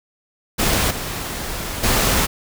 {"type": "noise with level steps", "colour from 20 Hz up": "pink", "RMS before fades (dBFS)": [-18, -27, -17], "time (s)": [0.58, 2.27], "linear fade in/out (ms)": 20, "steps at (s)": [0.9, 1.83], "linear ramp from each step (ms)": 10, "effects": []}